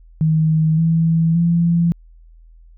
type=tone with pitch steps; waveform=sine; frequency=157.8 / 163.65 / 169.71 Hz; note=D#3 / E3 / F3; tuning=+25 / -12 / -49 cents; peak=-12 dBFS; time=0.21-1.92 s; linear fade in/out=0 ms; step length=570 ms; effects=added 41 Hz sine -42 dBFS peak until 2.77 s